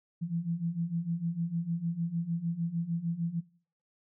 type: beating tone pair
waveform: sine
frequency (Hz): 164.81 / 171.41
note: E3 / F3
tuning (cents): 0 / -32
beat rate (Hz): 6.6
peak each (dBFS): -35 / -32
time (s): 0.21-3.41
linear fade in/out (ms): 20
effects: noise-tail reverb RT60 0.5 s tail -21 dB re dry